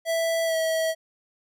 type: tone with pitch glide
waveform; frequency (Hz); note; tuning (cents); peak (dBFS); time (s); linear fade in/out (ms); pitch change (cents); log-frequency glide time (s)
square; 659.3 to 646.1; E5 to E5; 0 to -35; -23; 0.05-0.95; 50; -35; 0.45-0.56
effects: none